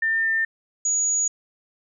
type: tone pair in turn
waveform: sine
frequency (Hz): 1801 / 6800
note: A6 / G#8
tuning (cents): +40 / +40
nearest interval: octave + major seventh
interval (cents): 2300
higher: second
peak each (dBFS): -19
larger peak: neither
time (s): 0.02-0.45 / 0.85-1.28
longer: neither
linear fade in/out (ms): 5
effects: none